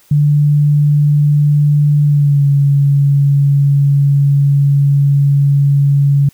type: tone with pitch glide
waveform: sine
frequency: 146.83 to 141.01 Hz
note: D3 to C#3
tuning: 0 to +30 cents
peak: -7 dBFS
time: 0.11-6.29 s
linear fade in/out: 5 ms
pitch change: -70 cents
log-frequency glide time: 2.04-2.46 s
effects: white hiss -49 dBFS RMS until 6.33 s